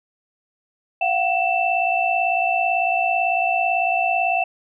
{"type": "tone cluster", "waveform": "sine", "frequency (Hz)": [693, 751, 2662], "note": ["F5", "F#5", "E7"], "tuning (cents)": [-14, 26, 16], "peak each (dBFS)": [-22, -21, -22], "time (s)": [1.01, 4.44], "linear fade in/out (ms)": 5, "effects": []}